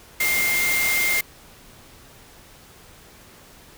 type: tone in noise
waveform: sine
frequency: 2110 Hz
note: C7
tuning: 14 cents sharp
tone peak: -20 dBFS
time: 0.2-1.21 s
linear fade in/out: 5 ms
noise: white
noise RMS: -25 dBFS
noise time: 0.2-1.21 s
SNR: +2 dB
effects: pink hiss -48 dBFS RMS until 3.77 s